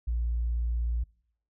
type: tone with tanh clipping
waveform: triangle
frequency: 58.27 Hz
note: A#1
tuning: in tune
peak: -26 dBFS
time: 0.07-1.04 s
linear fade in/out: 10 ms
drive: 5 dB
effects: noise-tail reverb RT60 0.7 s tail -26 dB re dry